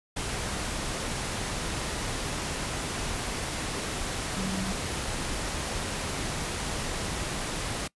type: tone in noise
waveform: sine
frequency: 190 Hz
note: F#3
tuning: 46 cents sharp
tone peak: -31 dBFS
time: 4.36-4.73 s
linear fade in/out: 10 ms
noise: pink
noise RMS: -32 dBFS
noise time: 0.16-7.88 s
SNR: -2 dB
effects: noise-tail reverb RT60 0.1 s tail -23 dB re dry + resampled to 24000 Hz